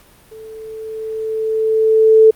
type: tone with level ramp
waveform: sine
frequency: 440 Hz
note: A4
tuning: in tune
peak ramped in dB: -33 to -3 dBFS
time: 0.31-2.31 s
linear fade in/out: 10 ms
effects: pink hiss -48 dBFS RMS until 2.35 s + Opus 48 kbps